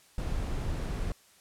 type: noise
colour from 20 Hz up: brown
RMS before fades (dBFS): -32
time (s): 0.18-1.12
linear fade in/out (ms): 2
effects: white hiss -60 dBFS RMS until 1.4 s + low-pass 11000 Hz 12 dB/octave